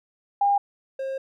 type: tone pair in turn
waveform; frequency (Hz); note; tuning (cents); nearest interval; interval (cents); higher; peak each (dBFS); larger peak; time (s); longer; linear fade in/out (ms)
sine / triangle; 806 / 535.2; G5 / C5; +48 / +39; perfect fifth; 709; first; -17 / -25; first; 0.41-0.58 / 0.99-1.18; second; 5
effects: none

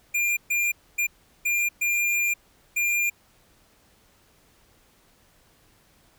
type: tone bursts at uneven times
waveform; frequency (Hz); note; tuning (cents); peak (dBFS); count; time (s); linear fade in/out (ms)
square; 2401; D7; +38; -22; 6; 0.14-0.37 / 0.5-0.72 / 0.98-1.07 / 1.45-1.69 / 1.81-2.34 / 2.76-3.1; 10
effects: pink hiss -60 dBFS RMS until 6.18 s

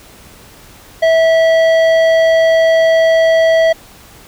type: tone with tanh clipping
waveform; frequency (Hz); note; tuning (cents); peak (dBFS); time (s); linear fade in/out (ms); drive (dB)
sine; 652; E5; -19; -9; 1.02-3.73; 10; 12
effects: pink hiss -40 dBFS RMS until 4.27 s

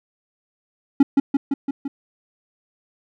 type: tone with echo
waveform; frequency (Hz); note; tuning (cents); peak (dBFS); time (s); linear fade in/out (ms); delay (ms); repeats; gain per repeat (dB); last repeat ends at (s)
triangle; 277.2; C#4; 0; -6; 1-1.03; 5; 170; 5; -3; 1.88
effects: none

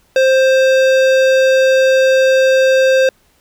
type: tone with hard clipping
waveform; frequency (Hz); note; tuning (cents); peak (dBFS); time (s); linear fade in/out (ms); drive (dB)
sine; 526; C5; +9; -10; 0.16-3.09; 2; 16
effects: pink hiss -55 dBFS RMS until 3.4 s

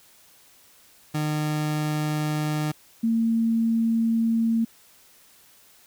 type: tone pair in turn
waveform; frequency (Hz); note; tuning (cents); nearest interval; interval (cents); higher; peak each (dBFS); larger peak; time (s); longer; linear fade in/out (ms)
30% pulse / sine; 151.9 / 227.6; D#3 / A#3; -41 / -41; perfect fifth; 700; second; -21 / -19; second; 1.14-2.72 / 3.03-4.65; second; 10
effects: white hiss -55 dBFS RMS until 5.86 s

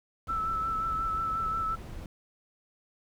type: noise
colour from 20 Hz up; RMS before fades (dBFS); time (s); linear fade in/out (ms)
brown; -40; 0.27-2.06; 2
type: tone with vibrato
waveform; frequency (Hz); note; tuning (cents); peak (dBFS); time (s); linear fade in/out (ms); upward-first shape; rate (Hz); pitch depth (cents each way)
sine; 1318.5; E6; 0; -28; 0.28-1.76; 20; sine; 5.6; 22
effects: none

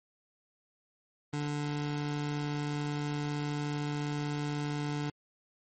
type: tone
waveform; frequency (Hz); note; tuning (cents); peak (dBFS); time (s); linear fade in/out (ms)
25% pulse; 146.83; D3; 0; -28; 1.33-5.1; 5
effects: MP3 32 kbps

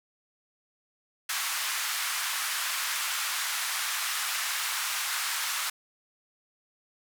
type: band-pass noise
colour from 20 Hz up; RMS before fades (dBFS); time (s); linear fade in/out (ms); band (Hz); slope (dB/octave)
pink; -31; 1.29-5.7; 5; 1100 to 15000; 24
effects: none

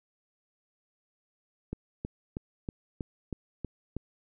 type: click train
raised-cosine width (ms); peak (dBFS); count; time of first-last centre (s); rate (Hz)
3; -21; 8; 1.73-3.966; 3.13
effects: none

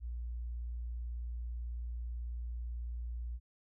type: tone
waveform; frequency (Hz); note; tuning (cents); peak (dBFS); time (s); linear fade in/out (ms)
sine; 59.1; A#1; +24; -37; 0-3.4; 50
effects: none

